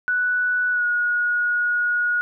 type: tone with pitch glide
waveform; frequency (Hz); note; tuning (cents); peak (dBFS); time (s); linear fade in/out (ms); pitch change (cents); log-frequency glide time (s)
sine; 1480 to 1448.7; F#6 to F#6; 0 to -37; -18; 0.08-2.21; 0; -37; 0.71-0.85
effects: none